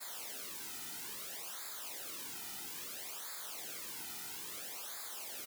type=noise with flanger; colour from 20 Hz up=white; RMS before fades=-45 dBFS; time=0-5.46 s; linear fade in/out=20 ms; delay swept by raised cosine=0.34 to 1.84 ms; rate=0.6 Hz; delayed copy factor=-0.95; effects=none